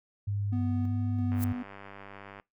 sine tone with vibrato, 99.8 Hz, G2, 32 cents sharp, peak -28 dBFS, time 0.27-1.53 s, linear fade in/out 10 ms, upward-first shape square, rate 1.6 Hz, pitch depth 28 cents each way
triangle tone with tremolo, 246.9 Hz, B3, in tune, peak -28 dBFS, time 0.52-1.63 s, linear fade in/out 10 ms, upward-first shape square, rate 1.5 Hz, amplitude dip 30%
click train, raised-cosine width 0.5 ms, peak -30 dBFS, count 108, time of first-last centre 1.32-2.399 s, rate 99.2 Hz
violet noise with exponential growth, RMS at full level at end -33 dBFS, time 1.34-1.44 s, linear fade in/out 1 ms, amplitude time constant 20 ms
effects noise-tail reverb RT60 0.2 s tail -24 dB re dry

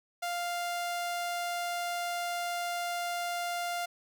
sawtooth tone, 698.5 Hz, F5, in tune, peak -28 dBFS, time 0.22-3.86 s, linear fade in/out 10 ms, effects none

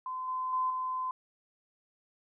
sine tone with level steps, 1026 Hz, C6, 34 cents flat, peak -34 / -31 / -27 / -31 dBFS, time 0.06-1.11 s, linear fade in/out 2 ms, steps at 0.28 / 0.53 / 0.7 s, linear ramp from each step 2 ms, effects none

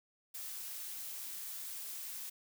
blue noise, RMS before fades -44 dBFS, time 0.34-2.3 s, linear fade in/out 10 ms, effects none

